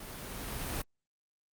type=noise with level ramp; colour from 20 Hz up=pink; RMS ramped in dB=-45 to -35 dBFS; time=0-0.82 s; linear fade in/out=5 ms; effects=Opus 32 kbps